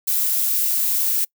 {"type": "noise", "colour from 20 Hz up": "violet", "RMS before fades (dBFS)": -20, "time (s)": [0.07, 1.25], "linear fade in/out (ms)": 10, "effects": ["noise-tail reverb RT60 0.1 s tail -26 dB re dry"]}